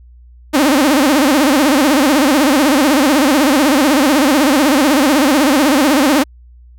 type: tone with vibrato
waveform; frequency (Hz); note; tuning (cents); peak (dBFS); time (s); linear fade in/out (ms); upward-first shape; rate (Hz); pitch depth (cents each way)
sawtooth; 282.9; C#4; +35; -5; 0.53-6.24; 20; sine; 16; 180
effects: added 60 Hz sine -38 dBFS peak until 6.78 s